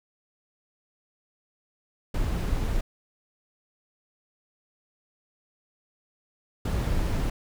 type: noise bursts at uneven times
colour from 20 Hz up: brown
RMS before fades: -26 dBFS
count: 2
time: 2.14-2.81 / 6.65-7.3 s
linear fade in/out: 5 ms
effects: none